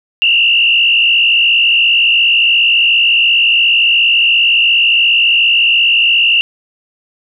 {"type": "tone with frequency modulation", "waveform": "sine", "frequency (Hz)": 2784, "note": "F7", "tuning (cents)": -6, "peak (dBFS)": -7, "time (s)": [0.22, 6.41], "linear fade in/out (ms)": 0, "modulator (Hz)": 57.2, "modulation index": 1.8, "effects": []}